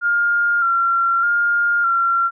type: tone with vibrato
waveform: sine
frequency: 1390 Hz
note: F6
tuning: 9 cents flat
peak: -14 dBFS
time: 0.01-2.31 s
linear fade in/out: 50 ms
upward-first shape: square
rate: 0.82 Hz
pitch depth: 26 cents each way
effects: none